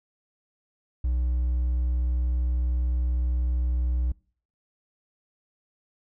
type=tone with hard clipping; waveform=triangle; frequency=61.74 Hz; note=B1; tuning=in tune; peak=-23 dBFS; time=1.04-4.12 s; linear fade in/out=5 ms; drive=5 dB; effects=noise-tail reverb RT60 0.5 s tail -25 dB re dry